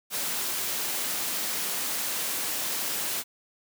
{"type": "high-pass noise", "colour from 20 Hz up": "white", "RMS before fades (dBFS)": -30, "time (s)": [0.1, 3.24], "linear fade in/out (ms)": 50, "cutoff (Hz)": 160, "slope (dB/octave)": 12, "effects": []}